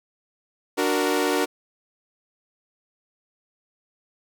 sawtooth chord, D augmented, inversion none, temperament equal, 293.7 / 370 / 466.2 Hz, D4 / F#4 / A#4, 0 / 0 / 0 cents, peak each -21 dBFS, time 0.77-1.46 s, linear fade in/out 20 ms, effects none

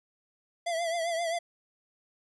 square tone with vibrato, 672 Hz, E5, 33 cents sharp, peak -29 dBFS, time 0.66-1.39 s, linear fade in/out 10 ms, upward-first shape triangle, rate 7.6 Hz, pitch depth 74 cents each way, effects resampled to 24000 Hz

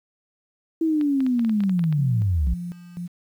sine linear sweep, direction down, 329.6 to 55.9 Hz, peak -18 dBFS, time 0.81-2.54 s, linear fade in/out 5 ms
clicks, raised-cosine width 0.3 ms, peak -23 dBFS, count 12, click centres 1.012 / 1.205 / 1.265 / 1.394 / 1.448 / 1.495 / 1.605 / 1.637 / 1.695 / 1.793 / 1.84 / 1.926 s
sine tone with tremolo, 174.9 Hz, F3, 3 cents sharp, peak -28 dBFS, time 1.97-3.08 s, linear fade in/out 20 ms, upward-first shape square, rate 2 Hz, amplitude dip 75%
effects 9-bit

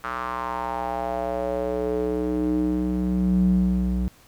square tone with band-pass filter sweep, 61.74 Hz, B1, in tune, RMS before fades -24 dBFS, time 0.04-4.08 s, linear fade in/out 0 ms, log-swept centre 1300 to 130 Hz, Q 4, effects pink hiss -54 dBFS RMS until 4.27 s

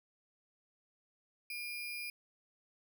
sine tone with sample-and-hold, 2400 Hz, D7, 37 cents sharp, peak -39 dBFS, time 1.5-2.1 s, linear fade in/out 2 ms, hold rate 7350 Hz, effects none

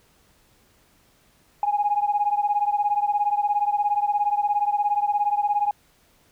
sine beating tone pair, 820 / 837 Hz, G#5 / G#5, -22 / +13 cents, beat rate 17 Hz, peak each -21 / -23 dBFS, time 1.63-5.71 s, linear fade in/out 2 ms, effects tanh soft clip ceiling -12 dBFS + pink hiss -60 dBFS RMS until 6.31 s

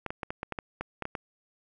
clicks, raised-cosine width 0.5 ms, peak -18 dBFS, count 11, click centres 0.063 / 0.105 / 0.232 / 0.305 / 0.431 / 0.523 / 0.588 / 0.81 / 1.023 / 1.054 / 1.152 s, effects none

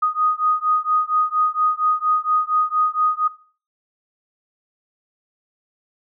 sine beating tone pair, 1242 / 1246.3 Hz, D#6 / D#6, -3 / +2 cents, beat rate 4.3 Hz, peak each -20 dBFS, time 0.02-3.28 s, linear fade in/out 10 ms, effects noise-tail reverb RT60 0.4 s tail -17 dB re dry

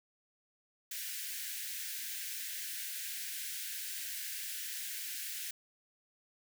white high-pass noise, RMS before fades -41 dBFS, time 0.91-5.51 s, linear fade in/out 5 ms, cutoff 1500 Hz, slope 96 dB/octave, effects none

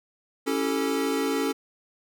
square chord, A dominant seventh, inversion first, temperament equal with one note detuned, 277.2 / 329.6 / 387 / 440 Hz, C#4 / E4 / G4 / A4, 0 / 0 / -22 / 0 cents, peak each -28 / -34 / -33 / -29 dBFS, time 0.46-1.53 s, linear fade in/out 20 ms, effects none

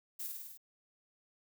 violet noise with echo, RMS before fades -41 dBFS, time 0.19-0.27 s, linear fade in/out 10 ms, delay 51 ms, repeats 6, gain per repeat -2 dB, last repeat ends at 0.576 s, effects none

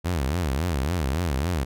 sawtooth tone with vibrato, 76.7 Hz, D#2, 24 cents flat, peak -19 dBFS, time 0.04-1.65 s, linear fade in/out 20 ms, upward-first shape sine, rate 3.6 Hz, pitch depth 290 cents each way, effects none

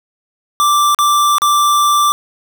square tone with dropouts, 1174.7 Hz, D6, in tune, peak -10 dBFS, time 0.6-2.12 s, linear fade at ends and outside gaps 0 ms, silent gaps 0.947-0.988 / 1.383-1.419 s, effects 8-bit

